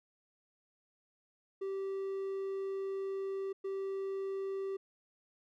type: tone bursts at uneven times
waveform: triangle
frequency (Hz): 388.7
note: G4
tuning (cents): -15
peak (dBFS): -33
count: 2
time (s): 1.61-3.53 / 3.64-4.77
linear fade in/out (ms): 10
effects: none